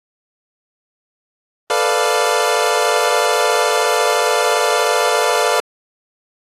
25% pulse chord, B half-diminished seventh, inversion third, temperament equal, 440 / 493.9 / 587.3 / 698.5 Hz, A4 / B4 / D5 / F5, 0 / 0 / 0 / 0 cents, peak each -16 dBFS, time 1.7-5.6 s, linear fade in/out 2 ms, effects AAC 32 kbps

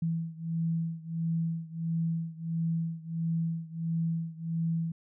sine beating tone pair, 164.3 / 165.8 Hz, E3 / E3, -5 / +10 cents, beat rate 1.5 Hz, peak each -31 / -33 dBFS, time 0.02-4.92 s, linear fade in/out 5 ms, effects none

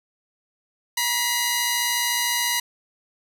10% pulse tone pair together, 959 / 2032 Hz, A#5 / B6, +49 / +49 cents, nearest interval octave + minor second, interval 1300 cents, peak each -15 dBFS, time 0.97-2.6 s, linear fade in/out 5 ms, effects none

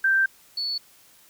sine tone pair in turn, 1568 / 4435 Hz, G6 / C#8, 0 / 0 cents, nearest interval octave + tritone, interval 1800 cents, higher second, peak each -17 / -25 dBFS, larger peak first, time 0.04-0.26 / 0.57-0.78 s, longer first, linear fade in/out 5 ms, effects white hiss -55 dBFS RMS until 1.29 s

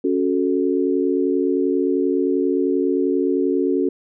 sine chord, F# minor, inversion second, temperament equal, 277.2 / 370 / 440 Hz, C#4 / F#4 / A4, 0 / 0 / 0 cents, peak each -20 / -20 / -23 dBFS, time 0.04-3.89 s, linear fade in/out 5 ms, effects none

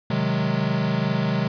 square chord, Ab dominant seventh, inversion first, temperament equal, 130.81 / 155.56 / 185 / 207.7 Hz, C3 / Eb3 / Gb3 / Ab3, 0 / 0 / 0 / 0 cents, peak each -27 dBFS, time 0.1-1.48 s, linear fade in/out 5 ms, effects resampled to 11025 Hz + 9-bit

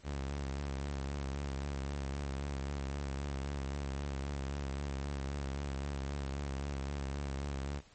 sawtooth tone with vibrato, 69.5 Hz, C#2, 5 cents sharp, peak -32 dBFS, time 0.03-7.82 s, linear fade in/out 50 ms, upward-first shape sine, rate 3.8 Hz, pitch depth 54 cents each way, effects pink hiss -62 dBFS RMS until 7.94 s + MP3 32 kbps

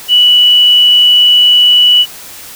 sine tone, 2952 Hz, F#7, 5 cents flat, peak -3 dBFS, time 0.08-2.06 s, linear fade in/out 50 ms, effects white hiss -30 dBFS RMS until 2.55 s

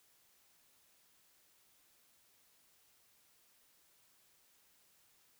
silence, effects white hiss -70 dBFS RMS until 5.39 s

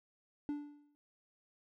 triangle tone with exponential decay, 292.1 Hz, D4, 9 cents flat, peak -31 dBFS, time 0.49-0.95 s, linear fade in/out 0 ms, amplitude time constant 99 ms, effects none

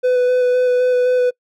triangle tone with vibrato, 499.4 Hz, B4, 19 cents sharp, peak -10 dBFS, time 0.03-1.31 s, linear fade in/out 20 ms, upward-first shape square, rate 3.9 Hz, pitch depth 11 cents each way, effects noise-tail reverb RT60 0.1 s tail -25 dB re dry

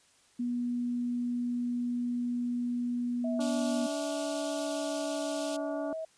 sine tone, 242.7 Hz, B3, 30 cents flat, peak -29 dBFS, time 0.39-3.87 s, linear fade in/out 10 ms
sine tone with pitch glide, 649 to 641.9 Hz, E5 to E5, -27 to -46 cents, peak -34 dBFS, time 3.24-6.05 s, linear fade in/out 5 ms, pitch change -19 cents, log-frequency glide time 3.53-4.98 s
harmonic tone, 288.1 Hz, D4, 33 cents flat, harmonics 1 / 2 / 3 / 4 / 5, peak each -35 / -41 / -45 / -47 / -49 dBFS, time 3.39-5.93 s, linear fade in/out 2 ms
pink high-pass noise, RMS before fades -42 dBFS, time 3.4-5.57 s, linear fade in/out 10 ms, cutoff 2700 Hz, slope 48 dB/octave
effects white hiss -64 dBFS RMS until 6.17 s + resampled to 22050 Hz

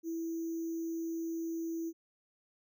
sine tone with sample-and-hold, 330.3 Hz, E4, 4 cents sharp, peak -34 dBFS, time 0.03-1.93 s, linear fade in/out 50 ms, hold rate 6300 Hz, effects none

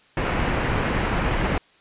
pink low-pass noise, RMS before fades -23 dBFS, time 0.17-1.58 s, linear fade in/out 2 ms, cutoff 2600 Hz, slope 24 dB/octave, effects white hiss -56 dBFS RMS until 1.8 s + resampled to 8000 Hz

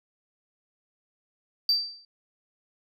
sine tone with exponential decay, 4662 Hz, D8, 14 cents flat, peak -15 dBFS, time 1.69-2.05 s, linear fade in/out 2 ms, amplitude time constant 78 ms, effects tanh soft clip ceiling -17 dBFS

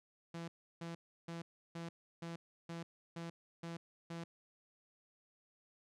sawtooth tone bursts, 167.9 Hz, E3, 32 cents sharp, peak -39 dBFS, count 9, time 0.34-4.24 s, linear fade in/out 5 ms, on 140 ms, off 330 ms, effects low-pass 7000 Hz 12 dB/octave

